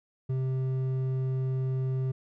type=tone with hard clipping; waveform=sine; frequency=130.81 Hz; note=C3; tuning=in tune; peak=-28 dBFS; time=0.29-2.12 s; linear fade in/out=10 ms; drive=6 dB; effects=none